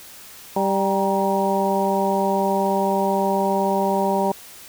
harmonic tone with a mistuned harmonic, 196 Hz, G3, in tune, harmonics 1 / 2 / 3 / 4 / 5, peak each -24 / -24 / -24 / -24 / -24 dBFS, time 0.56-4.32 s, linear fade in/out 5 ms, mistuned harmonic 5, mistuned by -63 cents, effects white hiss -42 dBFS RMS until 4.68 s

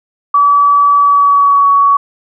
sine tone with pitch glide, 1147 to 1124.7 Hz, D6 to C#6, -41 to +25 cents, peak -5 dBFS, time 0.34-1.97 s, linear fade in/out 5 ms, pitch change -34 cents, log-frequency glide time 0.97-1.69 s, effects none

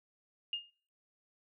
sine tone with exponential decay, 2833 Hz, F7, 24 cents sharp, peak -30 dBFS, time 0.53-0.7 s, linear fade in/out 2 ms, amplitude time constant 35 ms, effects noise-tail reverb RT60 0.4 s tail -19 dB re dry

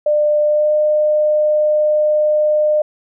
sine tone with pitch glide, 598 to 605.6 Hz, D5 to D#5, +31 to -47 cents, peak -11 dBFS, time 0.06-2.82 s, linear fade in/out 5 ms, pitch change +22 cents, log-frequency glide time 0.43-0.74 s, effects none

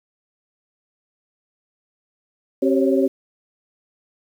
sine tone cluster, 268.6 / 385.3 / 539 / 558 Hz, C4 / G4 / C#5 / C#5, +46 / -30 / -49 / +11 cents, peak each -18 / -19 / -23 / -24 dBFS, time 2.62-3.08 s, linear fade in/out 10 ms, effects 8-bit

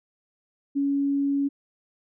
sine tone, 280.1 Hz, C#4, 18 cents sharp, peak -21 dBFS, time 0.75-1.49 s, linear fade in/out 20 ms, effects none

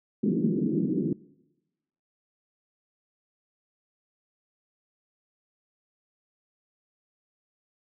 pink band-pass noise, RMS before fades -26 dBFS, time 0.23-1.13 s, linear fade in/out 5 ms, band 160 to 370 Hz, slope 48 dB/octave, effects noise-tail reverb RT60 1.0 s tail -22 dB re dry

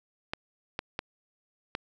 clicks, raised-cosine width 0.3 ms, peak -15 dBFS, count 4, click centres 0.335 / 0.791 / 0.991 / 1.751 s, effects none

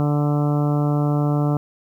harmonic tone, 146.83 Hz, D3, in tune, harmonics 1 / 2 / 3 / 4 / 5 / 6 / 7 / 8 / 9, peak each -18 / -23 / -30 / -30 / -31 / -37 / -37 / -37 / -37 dBFS, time 0-1.57 s, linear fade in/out 0 ms, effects 9-bit

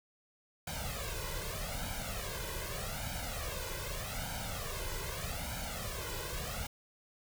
pink noise with flanger, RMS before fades -39 dBFS, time 0.67-6.67 s, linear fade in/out 5 ms, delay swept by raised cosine 1.3 to 2.02 ms, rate 0.82 Hz, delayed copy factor +0.85, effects none

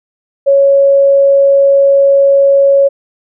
sine tone, 554.4 Hz, C#5, in tune, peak -4 dBFS, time 0.46-2.89 s, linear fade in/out 20 ms, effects none

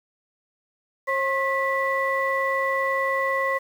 sine tone cluster, 538 / 1076 / 1967 Hz, C5 / C6 / B6, +48 / +48 / -7 cents, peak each -25 dBFS, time 1.07-3.59 s, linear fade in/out 20 ms, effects tanh soft clip ceiling -12 dBFS + 8-bit

